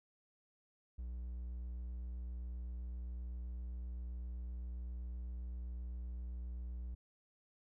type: tone with vibrato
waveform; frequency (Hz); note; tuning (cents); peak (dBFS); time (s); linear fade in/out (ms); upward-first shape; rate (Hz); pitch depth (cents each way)
triangle; 60.6; B1; -32; -39; 0.98-6.95; 10; triangle; 7.7; 14
effects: none